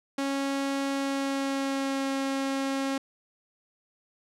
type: tone with pitch glide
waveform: sawtooth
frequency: 275.3 to 271.5 Hz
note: C#4 to C#4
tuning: -12 to -36 cents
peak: -23 dBFS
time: 0.18-2.98 s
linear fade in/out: 5 ms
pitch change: -24 cents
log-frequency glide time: 0.93-2.09 s
effects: low-pass 9000 Hz 12 dB/octave